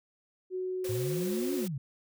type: tone with pitch glide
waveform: sine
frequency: 370 to 362.4 Hz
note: F#4 to F#4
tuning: 0 to -36 cents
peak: -31 dBFS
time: 0.5-1.68 s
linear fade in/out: 50 ms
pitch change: -36 cents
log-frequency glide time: 0.97-1.18 s
type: tone with tremolo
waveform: sine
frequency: 524 Hz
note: C5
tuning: 2 cents sharp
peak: -39 dBFS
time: 0.84-1.66 s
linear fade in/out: 10 ms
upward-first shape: triangle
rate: 19 Hz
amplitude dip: 100%
type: noise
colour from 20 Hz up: white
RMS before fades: -43 dBFS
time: 0.84-1.68 s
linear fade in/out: 5 ms
type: exponential two-way sweep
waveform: sine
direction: up then down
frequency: 105.7 to 293.7 to 125.3 Hz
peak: -32 dBFS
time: 0.89-1.78 s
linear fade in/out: 5 ms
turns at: 1.55 s
effects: none